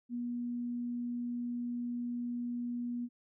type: tone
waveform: sine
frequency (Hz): 241.2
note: B3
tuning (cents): -41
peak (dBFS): -34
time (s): 0.09-3.09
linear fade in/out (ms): 50
effects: none

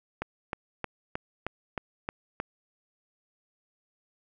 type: click train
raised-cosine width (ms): 0.5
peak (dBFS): -16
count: 8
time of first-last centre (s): 0.22-2.401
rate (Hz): 3.21
effects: none

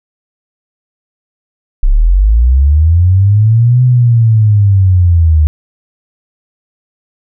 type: linear two-way sweep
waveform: sine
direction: up then down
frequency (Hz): 30.87 to 126.9 to 74.9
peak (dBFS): -4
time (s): 1.83-5.47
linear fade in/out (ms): 0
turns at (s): 3.83
effects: none

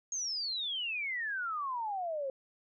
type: exponential sweep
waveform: sine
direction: down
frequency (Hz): 6600 to 522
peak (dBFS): -33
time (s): 0.12-2.3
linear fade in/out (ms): 2
effects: none

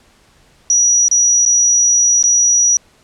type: tone with dropouts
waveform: sine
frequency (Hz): 5820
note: F#8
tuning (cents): -29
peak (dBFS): -8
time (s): 0.7-2.77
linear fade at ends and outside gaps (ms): 1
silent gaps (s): 1.083-1.113 / 1.452-1.461 / 2.227-2.239
effects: pink hiss -51 dBFS RMS until 3.03 s + low-pass 9000 Hz 12 dB/octave

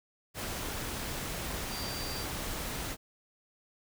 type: tone in noise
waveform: sine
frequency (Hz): 4699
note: D8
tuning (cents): 0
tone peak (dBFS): -41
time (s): 1.69-2.26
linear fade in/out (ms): 50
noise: pink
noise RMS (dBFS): -37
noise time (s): 0.34-2.97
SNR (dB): -7
effects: none

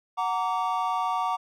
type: chord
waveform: triangle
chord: Gb augmented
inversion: none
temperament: just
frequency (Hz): 740 / 925 / 1156.2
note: Gb5 / Bb5 / D6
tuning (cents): 0 / -14 / -27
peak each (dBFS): -27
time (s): 0.17-1.37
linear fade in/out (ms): 20
effects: none

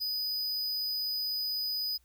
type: tone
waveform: square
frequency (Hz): 4978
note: D#8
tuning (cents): 0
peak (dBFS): -31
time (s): 0-1.98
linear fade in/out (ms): 20
effects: added 60 Hz sine -65 dBFS peak until 2.04 s + white hiss -71 dBFS RMS until 2.04 s

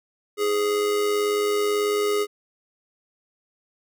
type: tone with amplitude modulation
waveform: square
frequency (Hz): 415.3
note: G#4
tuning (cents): 0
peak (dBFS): -19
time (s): 0.37-2.27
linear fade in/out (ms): 50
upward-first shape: sine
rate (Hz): 98.2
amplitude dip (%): 45
effects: none

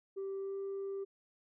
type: tone with pitch glide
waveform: sine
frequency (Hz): 389.7 to 392.6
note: G4 to G4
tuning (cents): -10 to +3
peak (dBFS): -35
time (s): 0.16-1.05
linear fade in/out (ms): 20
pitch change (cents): +13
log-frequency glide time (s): 0.39-0.57
effects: tanh soft clip ceiling -35 dBFS

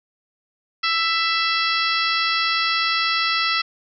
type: harmonic tone with a mistuned harmonic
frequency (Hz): 663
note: E5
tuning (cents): +10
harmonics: 2 / 3 / 4 / 5 / 6 / 7 / 8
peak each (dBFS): -23 / -25 / -26 / -27 / -28 / -28 / -29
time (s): 0.83-3.62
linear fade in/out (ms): 10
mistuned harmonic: 6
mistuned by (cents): +39
effects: none

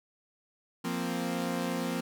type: chord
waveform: sawtooth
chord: F suspended fourth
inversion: none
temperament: equal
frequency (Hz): 174.61 / 233.1 / 261.6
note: F3 / Bb3 / C4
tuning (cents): 0 / 0 / 0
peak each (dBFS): -31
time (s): 0.84-2.01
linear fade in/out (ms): 10
effects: none

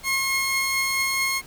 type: tone pair together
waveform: sawtooth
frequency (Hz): 1074.7 / 2154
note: C6 / C7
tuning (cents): +46 / +50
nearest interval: octave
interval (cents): 1204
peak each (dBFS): -25 / -19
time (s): 0.03-1.42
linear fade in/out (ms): 50
effects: pink hiss -47 dBFS RMS until 1.46 s

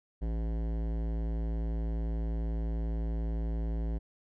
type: tone with hard clipping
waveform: sine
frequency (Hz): 55.7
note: A1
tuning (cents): +22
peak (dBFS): -32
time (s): 0.21-3.99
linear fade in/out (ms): 20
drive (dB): 17
effects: none

